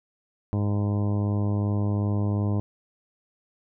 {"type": "harmonic tone", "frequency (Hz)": 102.7, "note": "G#2", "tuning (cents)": -19, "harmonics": [1, 2, 3, 4, 5, 6, 7, 8, 9, 10], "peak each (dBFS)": [-23, -29, -33, -38, -41, -41, -45, -47, -46, -46], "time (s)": [0.53, 2.6], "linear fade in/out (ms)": 0, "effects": []}